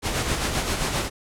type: noise with tremolo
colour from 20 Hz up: pink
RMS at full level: -23 dBFS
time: 0.02-1.1 s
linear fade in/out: 50 ms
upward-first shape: sine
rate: 7.6 Hz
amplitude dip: 45%
effects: low-pass 10000 Hz 12 dB/octave